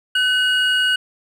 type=tone pair together; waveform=triangle; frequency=1509.2 / 2887 Hz; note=F#6 / F#7; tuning=+34 / -43 cents; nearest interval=major seventh; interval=1123 cents; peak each=-16 dBFS; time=0.15-0.96 s; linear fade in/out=5 ms; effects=none